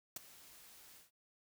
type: noise with ADSR envelope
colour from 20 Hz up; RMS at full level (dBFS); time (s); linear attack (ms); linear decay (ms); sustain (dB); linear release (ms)
white; -40; 0.16-1.11; 4; 15; -19; 140
effects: none